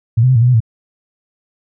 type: tone with pitch steps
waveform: sine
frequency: 114 / 127.6 / 130.2 / 113.6 / 122.4 / 126.4 / 112.1 Hz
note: A#2 / C3 / C3 / A#2 / B2 / B2 / A2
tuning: -38 / -43 / -8 / -44 / -15 / +41 / +33 cents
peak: -7 dBFS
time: 0.17-0.604 s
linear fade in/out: 10 ms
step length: 62 ms
effects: none